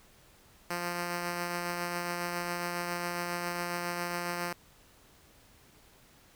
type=tone with tremolo; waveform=5% pulse; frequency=174.61 Hz; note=F3; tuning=in tune; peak=-20 dBFS; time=0.7-4.53 s; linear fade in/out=5 ms; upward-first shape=triangle; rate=7.3 Hz; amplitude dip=30%; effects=pink hiss -60 dBFS RMS until 6.35 s